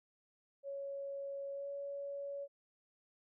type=tone with pitch glide; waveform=sine; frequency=556 to 562.5 Hz; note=C#5 to C#5; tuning=+5 to +25 cents; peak=-40 dBFS; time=0.63-2.48 s; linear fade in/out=50 ms; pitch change=+20 cents; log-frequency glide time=1.52-1.68 s; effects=none